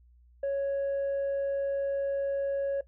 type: tone with tanh clipping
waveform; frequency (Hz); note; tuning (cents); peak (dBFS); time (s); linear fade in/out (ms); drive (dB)
sine; 554.4; C#5; 0; -27; 0.43-2.81; 5; 1
effects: noise-tail reverb RT60 0.1 s tail -17 dB re dry + added 60 Hz sine -56 dBFS peak until 2.87 s